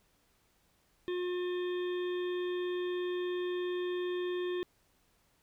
harmonic tone, 358.3 Hz, F4, 44 cents sharp, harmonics 1 / 3 / 5 / 7 / 9 / 10, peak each -32 / -48 / -47 / -53 / -51 / -52 dBFS, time 1.08-4.63 s, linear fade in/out 0 ms, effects pink hiss -71 dBFS RMS until 5.42 s

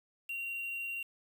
sine tone with quantisation, 2757 Hz, F7, 23 cents flat, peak -36 dBFS, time 0.29-1.03 s, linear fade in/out 5 ms, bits 8, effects none

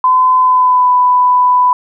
sine tone with pitch glide, 1018 to 995.3 Hz, C6 to B5, -48 to +13 cents, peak -6 dBFS, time 0.04-1.73 s, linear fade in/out 2 ms, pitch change -39 cents, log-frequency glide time 0.39-0.91 s, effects none

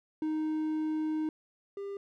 triangle tone pair in turn, 311.1 / 398.8 Hz, D#4 / G4, 0 / +30 cents, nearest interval major third, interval 430 cents, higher second, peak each -27 / -34 dBFS, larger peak first, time 0.22-1.29 / 1.77-1.97 s, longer first, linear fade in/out 2 ms, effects none

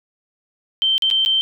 sine tone with dropouts, 3120 Hz, G7, 9 cents flat, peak -14 dBFS, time 0.82-1.41 s, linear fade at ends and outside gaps 0 ms, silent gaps 0.98-1.022 / 1.102-1.111 / 1.25-1.26 s, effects none

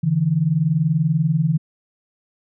sine tone pair together, 142.54 / 162.9 Hz, C#3 / E3, +49 / -20 cents, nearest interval major second, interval 231 cents, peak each -20 / -17 dBFS, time 0.03-1.58 s, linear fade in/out 10 ms, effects none

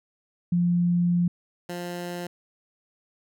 sine / 15% pulse tone pair in turn, 174.61 / 175.62 Hz, F3 / F3, 0 / +10 cents, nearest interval unison, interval 10 cents, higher second, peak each -19 / -25 dBFS, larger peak first, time 0.52-1.28 / 1.69-2.27 s, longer first, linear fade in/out 5 ms, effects none

